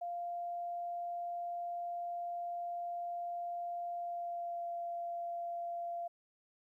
sine tone with pitch glide, 696 to 689.6 Hz, F5 to F5, -6 to -22 cents, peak -37 dBFS, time 0.01-6.08 s, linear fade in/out 10 ms, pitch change -16 cents, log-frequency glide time 3.96-4.66 s, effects 13-bit

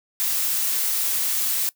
blue noise, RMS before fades -23 dBFS, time 0.2-1.69 s, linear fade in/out 0 ms, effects noise-tail reverb RT60 0.1 s tail -20 dB re dry

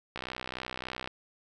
click train, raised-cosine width 0.3 ms, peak -20 dBFS, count 59, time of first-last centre 0.16-1.075 s, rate 63.4 Hz, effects none

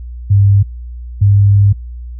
sine tone pair in turn, 100 / 100.75 Hz, G2 / G2, +35 / +48 cents, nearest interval unison, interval 13 cents, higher second, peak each -5 dBFS, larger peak neither, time 0.3-0.63 / 1.21-1.73 s, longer second, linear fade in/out 10 ms, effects noise-tail reverb RT60 0.2 s tail -26 dB re dry + added 60 Hz sine -24 dBFS peak until 2.19 s

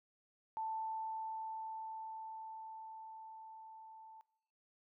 sine tone with level ramp, 884 Hz, A5, 8 cents sharp, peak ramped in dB -37 to -54 dBFS, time 0.57-4.21 s, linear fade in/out 0 ms, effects noise-tail reverb RT60 0.7 s tail -21 dB re dry

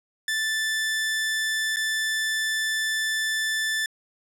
sawtooth tone with dropouts, 1760 Hz, A6, in tune, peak -20 dBFS, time 0.28-3.86 s, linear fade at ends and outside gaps 2 ms, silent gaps 1.761-1.768 s, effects low-pass 12000 Hz 12 dB/octave

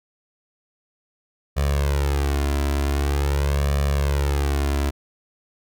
sawtooth tone with flanger, 70.8 Hz, C#2, 37 cents sharp, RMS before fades -21 dBFS, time 1.56-4.91 s, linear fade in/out 20 ms, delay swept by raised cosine 1.7 to 3 ms, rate 0.45 Hz, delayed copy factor +0.95, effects none

